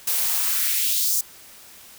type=noise with high-pass filter sweep; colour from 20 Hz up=blue; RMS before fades=-22 dBFS; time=0.07-1.21 s; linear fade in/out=5 ms; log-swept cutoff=390 to 6700 Hz; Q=1.8; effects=white hiss -46 dBFS RMS until 1.98 s